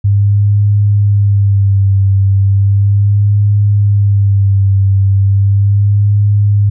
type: tone with vibrato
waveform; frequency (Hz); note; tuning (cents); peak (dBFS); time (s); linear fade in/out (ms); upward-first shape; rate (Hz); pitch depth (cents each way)
sine; 100.2; G2; +38; -6; 0.04-6.7; 10; sine; 0.36; 43
effects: none